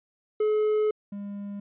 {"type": "tone pair in turn", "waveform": "triangle", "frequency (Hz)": [427, 202.1], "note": ["G#4", "G#3"], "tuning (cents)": [48, -47], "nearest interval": "octave + minor second", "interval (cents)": 1295, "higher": "first", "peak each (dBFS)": [-19, -31], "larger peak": "first", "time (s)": [[0.4, 0.91], [1.12, 1.6]], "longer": "first", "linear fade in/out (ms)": 5, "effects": ["resampled to 8000 Hz"]}